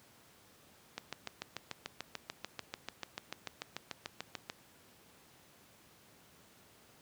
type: click train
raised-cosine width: 0.2 ms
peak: -21 dBFS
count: 25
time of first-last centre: 0.98-4.499 s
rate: 6.82 Hz
effects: pink hiss -62 dBFS RMS until 7.01 s + high-pass 100 Hz 12 dB/octave